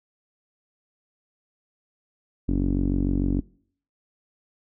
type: tone with low-pass filter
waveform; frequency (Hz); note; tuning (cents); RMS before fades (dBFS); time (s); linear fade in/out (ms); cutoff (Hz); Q
sawtooth; 46.71; F#1; +17; -23; 2.48-3.41; 10; 280; 4.9
effects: noise-tail reverb RT60 0.6 s tail -25 dB re dry